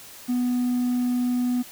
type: tone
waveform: triangle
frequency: 246.9 Hz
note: B3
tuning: in tune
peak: -18 dBFS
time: 0.28-1.63 s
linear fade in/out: 20 ms
effects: tanh soft clip ceiling -15 dBFS + white hiss -44 dBFS RMS until 1.71 s